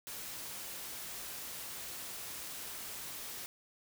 white noise, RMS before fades -44 dBFS, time 0.07-3.46 s, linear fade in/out 0 ms, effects none

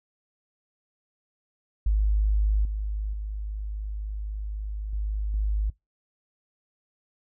sine tone with level steps, 51.91 Hz, G#1, in tune, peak -19 / -26 / -29 / -25 / -22 dBFS, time 1.86-5.7 s, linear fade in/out 5 ms, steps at 2.65 / 3.13 / 4.93 / 5.34 s, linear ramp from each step 2 ms, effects noise-tail reverb RT60 0.2 s tail -24 dB re dry

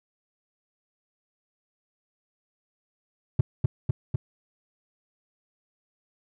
triangle tone with echo, 123.47 Hz, B2, in tune, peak -12 dBFS, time 3.39-3.41 s, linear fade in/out 5 ms, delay 250 ms, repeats 3, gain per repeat -2 dB, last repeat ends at 4.16 s, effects none

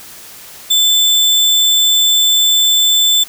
sine tone with sample-and-hold, 3518 Hz, A7, 1 cent flat, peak -8 dBFS, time 0.7-3.24 s, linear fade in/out 10 ms, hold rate 11025 Hz, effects white hiss -35 dBFS RMS until 3.28 s

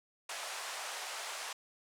pink band-pass noise, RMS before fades -42 dBFS, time 0.29-1.53 s, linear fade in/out 5 ms, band 640 to 10000 Hz, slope 24 dB/octave, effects none

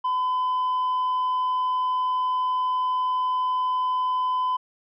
sine tone with tanh clipping, 1011 Hz, B5, 40 cents sharp, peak -22 dBFS, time 0.04-4.57 s, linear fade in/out 10 ms, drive 2 dB, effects none

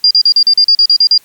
sine tone bursts, 4800 Hz, D8, 37 cents sharp, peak -4 dBFS, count 11, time 0.04-1.178 s, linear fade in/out 2 ms, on 68 ms, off 39 ms, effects white hiss -47 dBFS RMS until 1.24 s + Opus 48 kbps

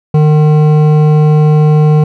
triangle tone with hard clipping, 152.2 Hz, D#3, 38 cents flat, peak -6 dBFS, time 0.14-2.04 s, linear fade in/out 5 ms, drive 15 dB, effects none

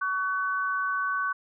sine tone pair together, 1129 / 1507 Hz, C#6 / F#6, +31 / +31 cents, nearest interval perfect fourth, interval 500 cents, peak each -28 dBFS, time 0.01-1.33 s, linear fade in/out 10 ms, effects none

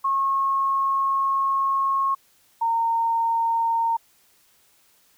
sine tone pair in turn, 1088 / 918.1 Hz, C#6 / A#5, -33 / -27 cents, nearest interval minor third, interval 294 cents, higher first, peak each -19 dBFS, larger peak neither, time 0.04-2.15 / 2.61-3.97 s, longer first, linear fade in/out 10 ms, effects white hiss -60 dBFS RMS until 5.17 s

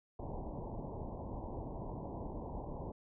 pink low-pass noise, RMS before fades -43 dBFS, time 0.19-2.92 s, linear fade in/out 5 ms, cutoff 1000 Hz, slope 96 dB/octave, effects none

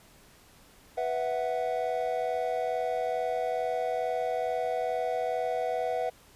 triangle chord, B suspended fourth, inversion none, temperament just, 493.9 / 658.5 / 740.8 Hz, B4 / E5 / F#5, 0 / -2 / +2 cents, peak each -30 dBFS, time 0.97-6.1 s, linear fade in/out 10 ms, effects pink hiss -57 dBFS RMS until 6.35 s + resampled to 32000 Hz

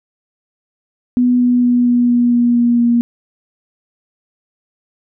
sine tone with pitch steps, 246.9 / 245.5 / 244.1 / 242.7 / 241.3 / 239.9 / 238.5 / 237.1 Hz, B3 / B3 / B3 / B3 / B3 / A#3 / A#3 / A#3, 0 / -10 / -20 / -30 / -40 / +50 / +40 / +30 cents, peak -9 dBFS, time 1.17-3.01 s, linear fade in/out 0 ms, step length 230 ms, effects none

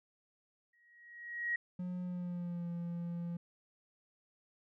sine tone with exponential growth, 1897 Hz, A#6, 30 cents sharp, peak -30 dBFS, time 0.73-1.56 s, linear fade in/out 5 ms, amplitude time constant 180 ms
triangle tone with pitch glide, 180 to 171.67 Hz, F#3 to F3, -47 to -29 cents, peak -35 dBFS, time 1.79-3.37 s, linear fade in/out 5 ms, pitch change -82 cents, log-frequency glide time 2.04-2.69 s
effects none

